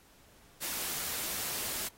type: noise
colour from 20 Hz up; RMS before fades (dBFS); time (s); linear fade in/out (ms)
white; -36; 0.61-1.89; 20
effects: pink hiss -61 dBFS RMS until 1.97 s + AAC 48 kbps